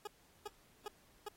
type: tone bursts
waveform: 20% pulse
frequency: 416.4 Hz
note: G#4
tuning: 5 cents sharp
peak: -36 dBFS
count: 4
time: 0.05-1.286 s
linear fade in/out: 5 ms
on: 24 ms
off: 380 ms
effects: pink hiss -68 dBFS RMS until 1.36 s + AAC 48 kbps